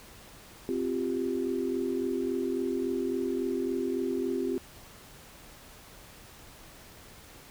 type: chord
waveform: sine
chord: C suspended fourth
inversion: none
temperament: just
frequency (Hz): 261.6 / 348.8 / 392.4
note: C4 / F4 / G4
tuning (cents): 0 / -2 / +2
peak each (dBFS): -32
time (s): 0.69-4.58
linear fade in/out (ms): 0
effects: pink hiss -51 dBFS RMS until 7.5 s